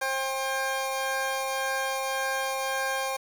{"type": "tone pair together", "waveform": "20% pulse", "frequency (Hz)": [533, 798.6], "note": ["C5", "G5"], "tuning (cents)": [32, 32], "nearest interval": "perfect fifth", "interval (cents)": 700, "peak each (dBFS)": [-25, -25], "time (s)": [0.01, 3.17], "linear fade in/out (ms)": 10, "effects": ["8-bit"]}